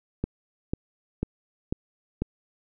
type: click train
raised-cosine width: 3 ms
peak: -13 dBFS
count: 5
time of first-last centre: 0.24-2.22 s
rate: 2.02 Hz
effects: none